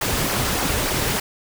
pink noise with flanger, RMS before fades -22 dBFS, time 0.01-1.2 s, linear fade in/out 5 ms, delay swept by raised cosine 0.26 to 6.16 ms, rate 3.4 Hz, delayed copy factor -0.55, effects none

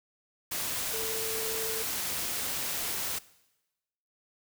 sine tone in noise, 445.4 Hz, A4, 21 cents sharp, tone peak -36 dBFS, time 0.93-1.83 s, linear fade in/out 10 ms, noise white, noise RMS -33 dBFS, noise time 0.51-3.19 s, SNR -6 dB, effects noise-tail reverb RT60 1.0 s tail -20 dB re dry

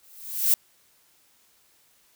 violet noise with exponential growth, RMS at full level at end -17 dBFS, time 0.03-0.54 s, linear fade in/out 2 ms, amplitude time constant 110 ms, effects white hiss -62 dBFS RMS until 2.15 s

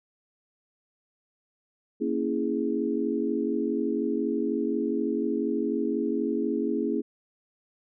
sine chord, A# half-diminished seventh, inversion none, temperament equal, 233.1 / 277.2 / 329.6 / 415.3 Hz, A#3 / C#4 / E4 / G#4, 0 / 0 / 0 / 0 cents, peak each -30 dBFS, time 2-7.02 s, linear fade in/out 20 ms, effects none

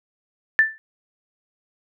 sine tone with exponential decay, 1767 Hz, A6, 7 cents sharp, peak -8 dBFS, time 0.59-0.78 s, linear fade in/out 0 ms, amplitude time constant 41 ms, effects none

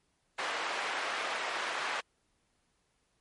white band-pass noise, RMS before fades -35 dBFS, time 0.38-2.01 s, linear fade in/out 10 ms, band 600 to 1900 Hz, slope 12 dB/octave, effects pink hiss -75 dBFS RMS until 3.2 s + MP3 48 kbps

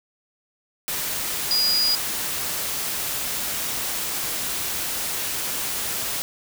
sine tone in noise, 4890 Hz, D#8, 31 cents flat, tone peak -18 dBFS, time 1.51-1.95 s, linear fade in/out 0 ms, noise white, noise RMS -27 dBFS, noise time 0.88-6.22 s, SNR +6 dB, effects none

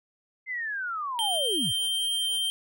sine linear sweep, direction down, 2093 to 71.7 Hz, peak -29 dBFS, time 0.46-1.73 s, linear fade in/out 50 ms
square tone, 3151 Hz, G7, 8 cents sharp, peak -26 dBFS, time 1.19-2.5 s, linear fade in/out 0 ms
effects none

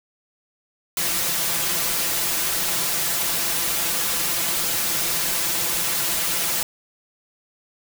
white noise with comb filter, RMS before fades -23 dBFS, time 0.97-6.63 s, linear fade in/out 2 ms, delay 5.9 ms, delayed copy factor +0.75, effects none

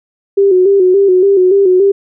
sine tone with vibrato, 381.5 Hz, G4, 47 cents flat, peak -5 dBFS, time 0.37-1.92 s, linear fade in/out 10 ms, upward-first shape square, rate 3.5 Hz, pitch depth 67 cents each way, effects none

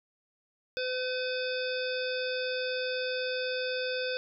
harmonic tone, 508 Hz, B4, 49 cents sharp, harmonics 1 / 3 / 5 / 7 / 9 / 10, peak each -32 / -37 / -39 / -40 / -42 / -42 dBFS, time 0.77-4.17 s, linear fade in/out 0 ms, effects none

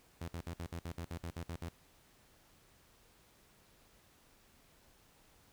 sawtooth tone bursts, 84.9 Hz, F2, 48 cents flat, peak -36 dBFS, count 12, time 0.21-1.689 s, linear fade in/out 5 ms, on 71 ms, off 57 ms, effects pink hiss -66 dBFS RMS until 5.52 s

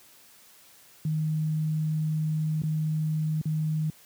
sine tone with dropouts, 155.56 Hz, D#3, in tune, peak -24 dBFS, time 1.05-3.9 s, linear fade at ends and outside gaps 2 ms, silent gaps 2.619-2.635 / 3.414-3.455 s, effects white hiss -55 dBFS RMS until 4.05 s + high-pass 80 Hz 12 dB/octave

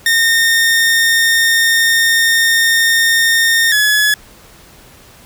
sawtooth tone pair in turn, 1831 / 1699 Hz, A#6 / G#6, -32 / +39 cents, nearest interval minor second, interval 129 cents, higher first, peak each -6 dBFS, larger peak neither, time 0.06-3.72 / 3.72-4.14 s, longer first, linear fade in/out 2 ms, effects pink hiss -42 dBFS RMS until 5.25 s

